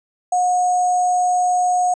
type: tone with sample-and-hold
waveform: sine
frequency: 723 Hz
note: F#5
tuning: 40 cents flat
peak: -14 dBFS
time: 0.32-1.94 s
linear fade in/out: 5 ms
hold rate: 7350 Hz
effects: resampled to 22050 Hz